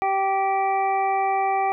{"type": "harmonic tone", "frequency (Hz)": 388.7, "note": "G4", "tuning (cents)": -15, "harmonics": [1, 2, 3, 5, 6], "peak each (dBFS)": [-29, -20, -30, -36, -33], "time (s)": [0.02, 1.72], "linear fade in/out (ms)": 0, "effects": []}